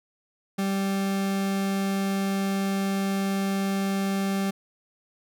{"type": "tone", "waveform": "40% pulse", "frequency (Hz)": 195.4, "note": "G3", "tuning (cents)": -5, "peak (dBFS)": -23, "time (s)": [0.58, 4.51], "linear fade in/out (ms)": 10, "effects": []}